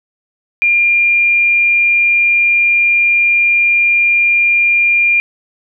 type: tone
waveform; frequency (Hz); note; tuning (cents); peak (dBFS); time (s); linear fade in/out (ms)
sine; 2400; D7; +37; -8; 0.62-5.2; 0
effects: none